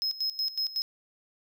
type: tone with tremolo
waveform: triangle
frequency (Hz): 5140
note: E8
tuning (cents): -45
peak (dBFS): -25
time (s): 0.02-0.82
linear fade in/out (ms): 0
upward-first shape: square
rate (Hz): 5.4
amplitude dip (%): 80
effects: none